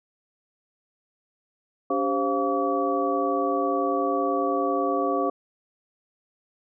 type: tone cluster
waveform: sine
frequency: 284 / 394.3 / 526 / 696 / 1142 Hz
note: C#4 / G4 / C5 / F5 / D6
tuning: +42 / +10 / +9 / -6 / -49 cents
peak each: -28 dBFS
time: 1.9-5.3 s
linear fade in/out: 5 ms
effects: none